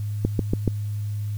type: click train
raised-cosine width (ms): 3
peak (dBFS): -7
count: 4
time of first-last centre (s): 0.25-0.677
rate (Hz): 7.02
effects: added 104 Hz sine -25 dBFS peak until 1.37 s + white hiss -52 dBFS RMS until 1.37 s